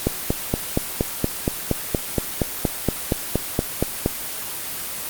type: click train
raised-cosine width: 2 ms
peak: -4 dBFS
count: 18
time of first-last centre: 0.07-4.061 s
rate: 4.26 Hz
effects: white hiss -29 dBFS RMS until 5.09 s + Opus 24 kbps